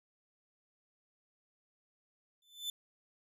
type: tone with exponential growth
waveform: 40% pulse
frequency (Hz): 3520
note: A7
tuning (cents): 0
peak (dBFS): -32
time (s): 2.42-2.7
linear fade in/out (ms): 2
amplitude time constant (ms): 60
effects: none